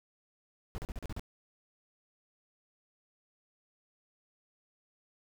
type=noise bursts; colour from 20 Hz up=brown; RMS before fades=-38 dBFS; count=7; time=0.75-1.195 s; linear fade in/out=0 ms; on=31 ms; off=38 ms; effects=none